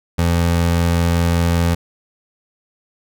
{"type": "tone", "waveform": "25% pulse", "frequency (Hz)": 85.1, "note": "F2", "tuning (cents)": -44, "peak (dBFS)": -10, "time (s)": [0.18, 1.75], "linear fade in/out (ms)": 10, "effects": []}